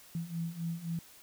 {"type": "beating tone pair", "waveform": "sine", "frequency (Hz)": [164.81, 168.61], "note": ["E3", "E3"], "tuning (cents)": [0, 39], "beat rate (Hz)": 3.8, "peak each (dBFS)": [-39, -36], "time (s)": [0.15, 0.99], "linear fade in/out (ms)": 2, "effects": ["white hiss -56 dBFS RMS until 1.22 s"]}